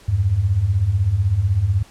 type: beating tone pair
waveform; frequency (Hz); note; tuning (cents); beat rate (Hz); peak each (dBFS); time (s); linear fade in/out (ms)
sine; 84.4 / 100.4; E2 / G2; +41 / +42; 16; -21 / -16; 0.08-1.83; 10
effects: pink hiss -48 dBFS RMS until 1.9 s + low-pass 10000 Hz 12 dB/octave